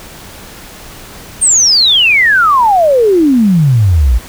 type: exponential sweep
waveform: sine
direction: down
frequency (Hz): 8870 to 54.2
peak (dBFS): -5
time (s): 1.41-4.19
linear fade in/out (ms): 20
effects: pink hiss -32 dBFS RMS until 4.28 s